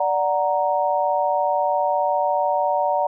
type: chord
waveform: sine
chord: D augmented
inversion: none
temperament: equal with one note detuned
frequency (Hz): 585.6 / 740 / 932.3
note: D5 / F#5 / A#5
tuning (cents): -5 / 0 / 0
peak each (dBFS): -22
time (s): 0-3.07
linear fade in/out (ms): 5
effects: none